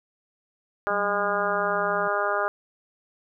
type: harmonic tone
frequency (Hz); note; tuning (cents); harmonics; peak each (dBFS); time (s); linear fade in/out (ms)
203.8; G#3; -32; 2 / 3 / 4 / 5 / 6 / 7 / 8; -31 / -28 / -31 / -33 / -28 / -29 / -35; 0.87-2.48; 0
type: tone with pitch glide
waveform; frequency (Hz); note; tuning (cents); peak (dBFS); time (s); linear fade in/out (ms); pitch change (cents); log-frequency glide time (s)
sine; 191 to 179.24; G3 to F3; -45 to +45; -37; 0.9-2.08; 5; -110; 1.19-1.83
effects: none